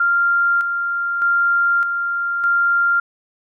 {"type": "tone with tremolo", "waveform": "sine", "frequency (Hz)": 1392, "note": "F6", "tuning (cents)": -6, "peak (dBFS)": -13, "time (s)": [0, 3], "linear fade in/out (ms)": 5, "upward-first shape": "square", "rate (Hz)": 0.82, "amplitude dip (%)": 45, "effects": []}